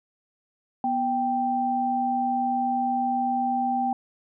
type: tone pair together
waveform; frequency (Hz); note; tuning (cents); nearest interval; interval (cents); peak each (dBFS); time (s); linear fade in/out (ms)
sine; 245.3 / 784; B3 / G5; -12 / 0; octave + minor sixth; 2012; -28 / -23; 0.84-3.93; 2
effects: none